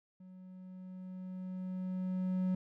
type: tone with level ramp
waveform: triangle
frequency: 185 Hz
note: F#3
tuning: in tune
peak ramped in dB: -49 to -27 dBFS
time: 0.2-2.55 s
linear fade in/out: 5 ms
effects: none